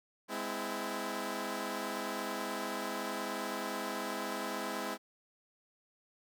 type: chord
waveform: 10% pulse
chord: Ab augmented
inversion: none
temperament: equal with one note detuned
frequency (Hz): 207.7 / 257.4 / 329.6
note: Ab3 / C4 / E4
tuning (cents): 0 / -28 / 0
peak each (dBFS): -32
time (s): 0.28-4.98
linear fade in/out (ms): 50
effects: none